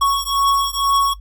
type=beating tone pair; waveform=square; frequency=1108.7 / 1110.8 Hz; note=C#6 / C#6; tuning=0 / +3 cents; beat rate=2.1 Hz; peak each=-19 dBFS; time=0.01-1.14 s; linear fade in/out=10 ms; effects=noise-tail reverb RT60 0.1 s tail -18 dB re dry + added 50 Hz sine -34 dBFS peak until 1.2 s